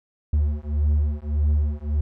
triangle beating tone pair, 73.4 / 75.1 Hz, D2 / D2, 0 / +39 cents, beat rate 1.7 Hz, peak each -20 dBFS, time 0.33-2.01 s, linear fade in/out 5 ms, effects none

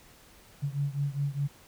sine beating tone pair, 140 / 144.9 Hz, C#3 / D3, +18 / -23 cents, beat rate 4.9 Hz, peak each -30 / -32 dBFS, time 0.62-1.48 s, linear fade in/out 20 ms, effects pink hiss -56 dBFS RMS until 1.67 s

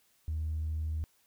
triangle tone with tanh clipping, 78.4 Hz, D#2, 14 cents sharp, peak -31 dBFS, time 0.28-1.04 s, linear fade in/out 0 ms, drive 5 dB, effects white hiss -69 dBFS RMS until 1.26 s

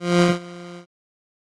20% pulse tone with ADSR envelope, 175 Hz, F3, 4 cents sharp, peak -7 dBFS, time 0-0.86 s, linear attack 210 ms, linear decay 180 ms, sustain -23 dB, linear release 87 ms, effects low-pass 7000 Hz 12 dB/octave + AAC 32 kbps

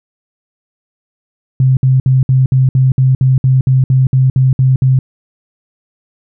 sine tone bursts, 130.81 Hz, C3, in tune, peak -6 dBFS, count 15, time 1.6-4.99 s, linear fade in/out 2 ms, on 170 ms, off 60 ms, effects none

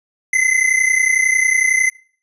square tone pair together, 2034 / 2065 Hz, C7 / C7, -50 / -23 cents, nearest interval unison, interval 27 cents, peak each -16 dBFS, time 0.33-1.9 s, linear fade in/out 5 ms, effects noise-tail reverb RT60 0.5 s tail -25 dB re dry + resampled to 24000 Hz

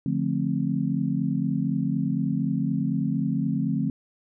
sine chord, D minor seventh, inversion none, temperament just, 146.83 / 176.2 / 220.2 / 264.3 Hz, D3 / F3 / A3 / C4, 0 / +16 / +2 / +18 cents, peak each -28 dBFS, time 0.06-3.9 s, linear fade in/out 2 ms, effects none

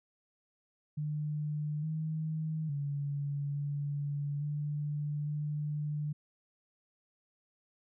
sine tone with pitch steps, 150.1 / 157.3 / 142.7 / 143.9 / 147.6 / 149 Hz, D3 / D#3 / D3 / D3 / D3 / D3, +38 / +19 / -49 / -35 / +9 / +25 cents, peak -32 dBFS, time 0.97-6.13 s, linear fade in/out 10 ms, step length 860 ms, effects none

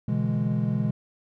triangle chord, E dominant seventh, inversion second, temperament equal, 123.47 / 146.83 / 164.81 / 207.7 Hz, B2 / D3 / E3 / G#3, 0 / 0 / 0 / 0 cents, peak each -25 / -28 / -28 / -25 dBFS, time 0.08-0.91 s, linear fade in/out 5 ms, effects none

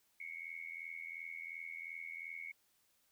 sine tone with amplitude modulation, 2200 Hz, C#7, 14 cents flat, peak -40 dBFS, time 0.2-2.52 s, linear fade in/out 5 ms, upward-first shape sine, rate 82.8 Hz, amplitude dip 85%, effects white hiss -75 dBFS RMS until 3.11 s

